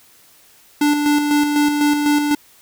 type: tone with tremolo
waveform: square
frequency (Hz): 293.7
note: D4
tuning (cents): 0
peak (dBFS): -13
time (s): 0.81-2.35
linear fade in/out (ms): 5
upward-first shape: square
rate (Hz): 4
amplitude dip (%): 40
effects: white hiss -50 dBFS RMS until 2.61 s